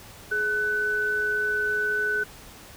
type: tone pair together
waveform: sine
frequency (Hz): 421.1 / 1500.6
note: G#4 / F#6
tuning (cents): +24 / +24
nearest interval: octave + minor seventh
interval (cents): 2200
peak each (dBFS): -31 / -23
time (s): 0.31-2.24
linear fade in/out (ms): 10
effects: pink hiss -46 dBFS RMS until 2.76 s